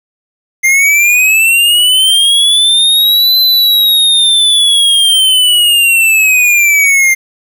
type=linear two-way sweep; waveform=square; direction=up then down; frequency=2093 to 4057 to 2093 Hz; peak=-6 dBFS; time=0.63-7.15 s; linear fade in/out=20 ms; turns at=3.39 s; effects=7-bit